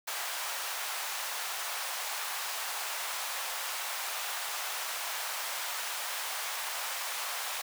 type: high-pass noise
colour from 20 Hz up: pink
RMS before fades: -36 dBFS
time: 0.07-7.62 s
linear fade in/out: 10 ms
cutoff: 730 Hz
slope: 24 dB/octave
effects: none